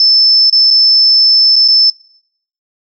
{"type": "tone with dropouts", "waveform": "sine", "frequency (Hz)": 5274, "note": "E8", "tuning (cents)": 0, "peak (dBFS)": -5, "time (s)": [0, 1.9], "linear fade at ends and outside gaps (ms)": 2, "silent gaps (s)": [[0.499, 0.526], [0.705, 0.709], [1.558, 1.562], [1.679, 1.684]], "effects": ["noise-tail reverb RT60 0.7 s tail -22 dB re dry"]}